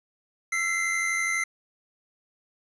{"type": "tone cluster", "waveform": "square", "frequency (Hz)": [1340, 1989, 2081], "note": ["E6", "B6", "C7"], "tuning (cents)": [28, 12, -10], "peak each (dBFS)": [-35, -34, -26], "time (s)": [0.52, 1.44], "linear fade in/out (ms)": 5, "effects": ["resampled to 24000 Hz"]}